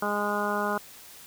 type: harmonic tone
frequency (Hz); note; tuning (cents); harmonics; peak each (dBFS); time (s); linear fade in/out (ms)
206.3; G#3; -11; 1 / 2 / 3 / 4 / 5 / 6 / 7; -33 / -33 / -33 / -33 / -33 / -33 / -33; 0.02-0.78; 5
effects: white hiss -48 dBFS RMS until 1.26 s